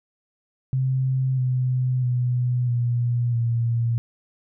sine tone with pitch steps, 131 / 127.34 / 123.79 / 120.34 / 116.98 Hz, C3 / C3 / B2 / B2 / A#2, +2 / -47 / +4 / -44 / +7 cents, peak -19 dBFS, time 0.73-3.98 s, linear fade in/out 0 ms, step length 650 ms, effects none

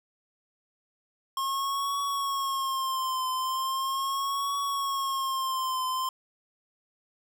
square tone with vibrato, 1075 Hz, C6, 47 cents sharp, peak -28 dBFS, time 1.37-6.09 s, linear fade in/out 2 ms, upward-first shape triangle, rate 0.39 Hz, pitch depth 77 cents each way, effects none

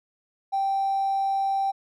triangle tone with hard clipping, 782 Hz, G5, 4 cents flat, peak -22 dBFS, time 0.52-1.72 s, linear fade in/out 20 ms, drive 3 dB, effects none

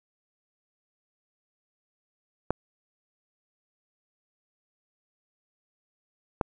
clicks, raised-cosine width 1 ms, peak -10 dBFS, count 2, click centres 2.506 / 6.412 s, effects none

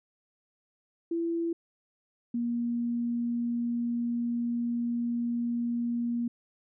sine tone pair in turn, 335.4 / 237.2 Hz, E4 / A#3, +30 / +30 cents, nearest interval tritone, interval 600 cents, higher first, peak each -27 dBFS, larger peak neither, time 1.11-1.53 / 2.34-6.28 s, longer second, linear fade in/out 5 ms, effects none

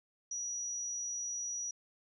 sine tone, 5820 Hz, F#8, 29 cents flat, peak -36 dBFS, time 0.31-1.71 s, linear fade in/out 5 ms, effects none

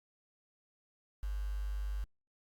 sine tone with quantisation, 50 Hz, G1, 35 cents sharp, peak -34 dBFS, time 1.23-2.04 s, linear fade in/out 0 ms, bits 9, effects Opus 48 kbps

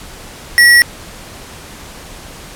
sine tone with sample-and-hold, 1924 Hz, B6, 46 cents flat, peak -3 dBFS, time 0.58-0.82 s, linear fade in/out 0 ms, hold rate 7350 Hz, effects pink hiss -33 dBFS RMS until 2.55 s + low-pass 12000 Hz 12 dB/octave

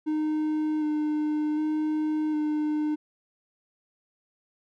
triangle tone with vibrato, 305.3 Hz, D#4, 33 cents flat, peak -22 dBFS, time 0.06-2.96 s, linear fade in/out 20 ms, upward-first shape square, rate 0.66 Hz, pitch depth 14 cents each way, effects none

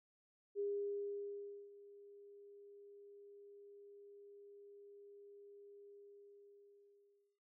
sine tone with ADSR envelope, 405 Hz, G#4, 43 cents flat, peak -36 dBFS, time 0.55-7.4 s, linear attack 45 ms, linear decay 1100 ms, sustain -20 dB, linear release 1500 ms, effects none

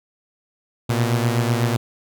sawtooth beating tone pair, 116.54 / 124.54 Hz, A#2 / B2, 0 / +15 cents, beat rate 8 Hz, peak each -15 / -19 dBFS, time 0.89-1.77 s, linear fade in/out 10 ms, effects none

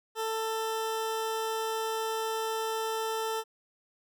20% pulse tone, 444 Hz, A4, 16 cents sharp, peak -25 dBFS, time 0.15-3.44 s, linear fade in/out 50 ms, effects none

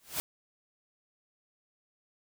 white noise with exponential growth, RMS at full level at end -29 dBFS, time 0-0.2 s, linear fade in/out 0 ms, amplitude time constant 42 ms, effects none

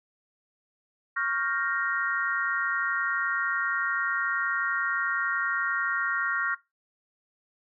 sine chord, G half-diminished seventh, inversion second, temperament equal, 1108.7 / 1396.9 / 1568 / 1864.7 Hz, Db6 / F6 / G6 / Bb6, 0 / 0 / 0 / 0 cents, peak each -33 / -29 / -34 / -31 dBFS, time 1.16-6.55 s, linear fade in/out 10 ms, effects noise-tail reverb RT60 0.2 s tail -17 dB re dry

